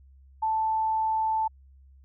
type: tone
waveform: sine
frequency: 880 Hz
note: A5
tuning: in tune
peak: -23 dBFS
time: 0.42-1.48 s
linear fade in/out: 10 ms
effects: added 67 Hz sine -51 dBFS peak until 2.04 s